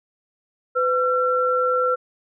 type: tone pair together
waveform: sine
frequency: 503.6 / 1355 Hz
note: B4 / E6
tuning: +34 / +47 cents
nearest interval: octave + perfect fourth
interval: 1713 cents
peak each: -20 dBFS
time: 0.75-1.96 s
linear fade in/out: 20 ms
effects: none